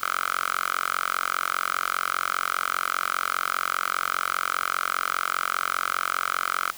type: tone with high-pass filter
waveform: 5% pulse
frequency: 45 Hz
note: F#1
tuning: 47 cents flat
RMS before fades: -27 dBFS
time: 0.01-6.71 s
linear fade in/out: 10 ms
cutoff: 1300 Hz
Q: 5
effects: white hiss -42 dBFS RMS until 6.77 s